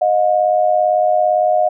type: tone pair together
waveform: sine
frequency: 621 / 718.8 Hz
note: D#5 / F5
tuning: -3 / +50 cents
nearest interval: minor third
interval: 253 cents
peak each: -14 dBFS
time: 0.01-1.69 s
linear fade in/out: 10 ms
effects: none